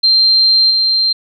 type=tone with level steps; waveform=sine; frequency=4158 Hz; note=C8; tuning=12 cents flat; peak=-7 / -10 dBFS; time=0.03-1.13 s; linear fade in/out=10 ms; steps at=0.7 s; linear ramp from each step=10 ms; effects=none